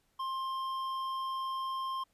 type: tone with hard clipping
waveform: triangle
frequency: 1057 Hz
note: C6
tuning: 17 cents sharp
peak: -35 dBFS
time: 0.19-2.04 s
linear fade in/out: 10 ms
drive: 11 dB
effects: pink hiss -74 dBFS RMS until 2.13 s + resampled to 32000 Hz